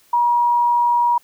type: tone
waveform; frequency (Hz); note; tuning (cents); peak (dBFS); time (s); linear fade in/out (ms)
sine; 957; A#5; +45; -13; 0.13-1.18; 5
effects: white hiss -55 dBFS RMS until 1.23 s